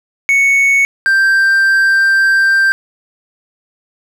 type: tone pair in turn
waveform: triangle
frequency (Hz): 2217 / 1574.5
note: C#7 / G6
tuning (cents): 0 / +7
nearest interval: tritone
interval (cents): 593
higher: first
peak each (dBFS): -6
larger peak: neither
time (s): 0.29-0.85 / 1.06-2.72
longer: second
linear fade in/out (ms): 0
effects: none